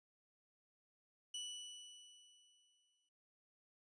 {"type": "tone with exponential decay", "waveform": "sawtooth", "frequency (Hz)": 2960, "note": "F#7", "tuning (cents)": 0, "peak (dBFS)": -39, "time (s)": [1.34, 3.09], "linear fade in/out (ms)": 5, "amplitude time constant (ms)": 380, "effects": ["resampled to 22050 Hz"]}